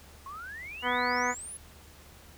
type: exponential sweep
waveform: sine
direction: up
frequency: 1060 to 10740 Hz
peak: -39 dBFS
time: 0.26-1.57 s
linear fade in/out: 2 ms
type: harmonic tone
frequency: 246.9 Hz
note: B3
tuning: in tune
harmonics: 1 / 2 / 3 / 4 / 5 / 6 / 7 / 8 / 9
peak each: -37 / -35 / -35 / -31 / -36 / -35 / -36 / -34 / -37 dBFS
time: 0.82-1.35 s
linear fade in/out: 50 ms
effects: added 75 Hz sine -54 dBFS peak until 2.37 s + pink hiss -54 dBFS RMS until 2.37 s